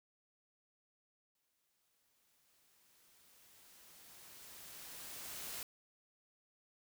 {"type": "noise with exponential growth", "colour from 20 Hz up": "white", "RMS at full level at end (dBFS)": -44, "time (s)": [1.35, 5.63], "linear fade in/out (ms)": 2, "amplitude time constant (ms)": 930, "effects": []}